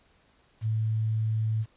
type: tone with quantisation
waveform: sine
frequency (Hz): 110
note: A2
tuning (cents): 0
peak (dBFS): -24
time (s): 0.61-1.66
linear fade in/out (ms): 50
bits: 9
effects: pink hiss -64 dBFS RMS until 1.76 s + resampled to 8000 Hz